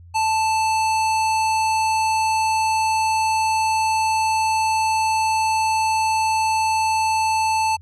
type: tone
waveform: square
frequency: 880 Hz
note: A5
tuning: in tune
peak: -18 dBFS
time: 0.14-7.77 s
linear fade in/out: 20 ms
effects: added 86 Hz sine -41 dBFS peak until 7.81 s + resampled to 24000 Hz